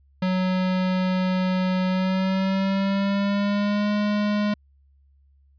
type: tone with pitch glide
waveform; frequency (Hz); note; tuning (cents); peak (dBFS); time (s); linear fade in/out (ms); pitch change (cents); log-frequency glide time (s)
square; 185 to 207.7; F#3 to G#3; 0 to 0; -21; 0.22-4.54; 5; +200; 1.87-3.9
effects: added 69 Hz sine -55 dBFS peak until 5.58 s + resampled to 11025 Hz